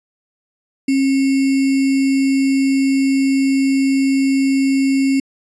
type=tone with sample-and-hold; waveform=sine; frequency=270.4 Hz; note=C#4; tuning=43 cents flat; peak=-12 dBFS; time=0.88-5.2 s; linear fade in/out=5 ms; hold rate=2450 Hz; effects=resampled to 22050 Hz